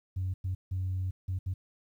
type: tone bursts at uneven times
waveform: sine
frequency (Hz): 93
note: F#2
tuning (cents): +9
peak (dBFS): -28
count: 5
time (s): 0.16-0.34 / 0.44-0.55 / 0.71-1.11 / 1.28-1.39 / 1.46-1.54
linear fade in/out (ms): 10
effects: tanh soft clip ceiling -26 dBFS + 11-bit